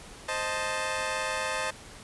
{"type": "chord", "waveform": "15% pulse", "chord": "A diminished", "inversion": "first", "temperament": "equal", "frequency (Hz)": [523.3, 622.3, 880], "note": ["C5", "Eb5", "A5"], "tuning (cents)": [0, 0, 0], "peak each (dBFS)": -27, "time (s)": [0.28, 1.71], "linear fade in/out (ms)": 10, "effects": ["pink hiss -47 dBFS RMS until 2.03 s", "resampled to 24000 Hz"]}